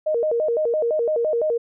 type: tone with vibrato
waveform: sine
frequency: 538 Hz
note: C5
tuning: 48 cents sharp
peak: -18 dBFS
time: 0.06-1.58 s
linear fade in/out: 10 ms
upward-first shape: square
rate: 5.9 Hz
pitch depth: 240 cents each way
effects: none